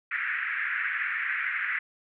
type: band-pass noise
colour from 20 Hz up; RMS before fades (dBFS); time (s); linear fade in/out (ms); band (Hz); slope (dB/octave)
pink; -30; 0.11-1.79; 5; 1500 to 2200; 48
effects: none